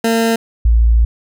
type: tone pair in turn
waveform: 20% pulse / sine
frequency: 227.7 / 56.92 Hz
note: A#3 / A#1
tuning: -40 / -41 cents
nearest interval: 2 octaves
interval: 2401 cents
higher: first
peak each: -7 dBFS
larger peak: neither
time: 0.04-0.36 / 0.65-1.05 s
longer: second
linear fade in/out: 5 ms
effects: none